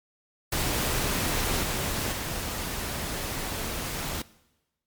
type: noise with level steps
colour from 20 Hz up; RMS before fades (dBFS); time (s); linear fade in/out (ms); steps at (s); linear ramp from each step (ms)
pink; -27 / -29 / -32; 0.52-4.22; 5; 1.63 / 2.12; 5
effects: noise-tail reverb RT60 1.0 s tail -20 dB re dry + MP3 96 kbps